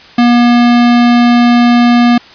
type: tone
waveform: square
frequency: 240 Hz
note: B3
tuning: 49 cents flat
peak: -5 dBFS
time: 0.18-2.18 s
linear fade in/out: 5 ms
effects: white hiss -36 dBFS RMS until 2.34 s + resampled to 11025 Hz